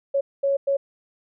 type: tone bursts at uneven times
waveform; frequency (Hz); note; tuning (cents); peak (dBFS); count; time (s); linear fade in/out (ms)
sine; 554.4; C#5; 0; -18; 3; 0.14-0.21 / 0.43-0.57 / 0.67-0.77; 10
effects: none